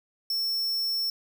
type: tone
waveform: square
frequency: 5400 Hz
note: E8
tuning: 41 cents sharp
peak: -26 dBFS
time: 0.3-1.1 s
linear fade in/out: 2 ms
effects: none